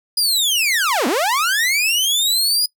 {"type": "linear two-way sweep", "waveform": "sawtooth", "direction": "down then up", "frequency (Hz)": [4978, 220, 4978], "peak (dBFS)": -12, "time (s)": [0.17, 2.66], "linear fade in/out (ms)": 5, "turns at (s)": 1.07, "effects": ["noise-tail reverb RT60 0.1 s tail -21 dB re dry"]}